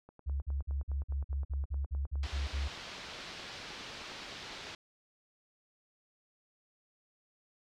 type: click train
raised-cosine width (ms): 1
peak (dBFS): -39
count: 44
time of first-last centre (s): 0.09-4.532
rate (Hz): 9.68
type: tone bursts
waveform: sine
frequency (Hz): 69.3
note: C#2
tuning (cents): 0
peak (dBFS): -31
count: 12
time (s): 0.26-2.686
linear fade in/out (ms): 20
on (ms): 160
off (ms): 46
type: low-pass noise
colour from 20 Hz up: white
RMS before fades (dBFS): -46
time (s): 2.23-4.75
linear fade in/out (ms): 2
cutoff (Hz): 4700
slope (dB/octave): 24
effects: none